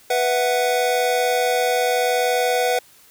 square chord, B suspended fourth, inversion none, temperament equal, 493.9 / 659.3 / 740 Hz, B4 / E5 / F#5, 0 / 0 / 0 cents, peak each -21 / -26 / -22 dBFS, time 0.1-2.79 s, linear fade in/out 5 ms, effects white hiss -51 dBFS RMS until 3.1 s

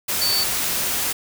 sine tone in noise, 4500 Hz, C#8, 25 cents sharp, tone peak -19 dBFS, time 0.21-0.44 s, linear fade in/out 10 ms, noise white, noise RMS -23 dBFS, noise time 0.08-1.13 s, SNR +1 dB, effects none

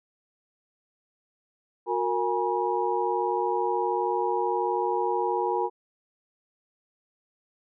sine tone cluster, 364.6 / 463.2 / 828 / 961 Hz, F#4 / A#4 / G#5 / B5, -25 / -11 / -5 / -48 cents, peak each -29 dBFS, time 1.86-5.7 s, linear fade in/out 50 ms, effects none

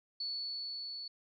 sine tone with level ramp, 4435 Hz, C#8, in tune, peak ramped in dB -35 to -41 dBFS, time 0.2-1.08 s, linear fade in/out 5 ms, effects none

